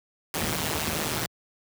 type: noise with amplitude modulation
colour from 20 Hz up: pink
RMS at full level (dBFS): -24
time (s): 0.34-1.26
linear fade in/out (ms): 2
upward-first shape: sine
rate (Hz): 156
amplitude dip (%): 90
effects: high-pass 80 Hz 12 dB/octave